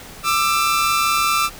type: tone pair together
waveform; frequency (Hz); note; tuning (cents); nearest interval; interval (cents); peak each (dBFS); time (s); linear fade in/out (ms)
sawtooth; 1186.7 / 1332; D6 / E6; +18 / +18; major second; 200; -15; 0.23-1.5; 50
effects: pink hiss -38 dBFS RMS until 1.59 s